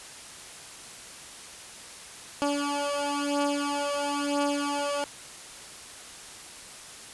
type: beating tone pair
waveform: 15% pulse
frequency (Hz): 286.3 / 287.3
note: D4 / D4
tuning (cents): -44 / -38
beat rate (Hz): 1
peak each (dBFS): -23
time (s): 2.42-5.04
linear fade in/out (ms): 0
effects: white hiss -44 dBFS RMS until 7.13 s + resampled to 24000 Hz